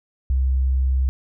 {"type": "tone", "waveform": "sine", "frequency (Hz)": 65.41, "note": "C2", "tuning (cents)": 0, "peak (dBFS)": -16, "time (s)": [0.3, 1.09], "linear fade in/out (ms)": 0, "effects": []}